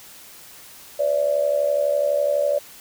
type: tone with amplitude modulation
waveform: sine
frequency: 580 Hz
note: D5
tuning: 22 cents flat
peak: -14 dBFS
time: 0.99-2.59 s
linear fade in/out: 10 ms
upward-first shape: sine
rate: 72 Hz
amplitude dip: 75%
effects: white hiss -44 dBFS RMS until 2.8 s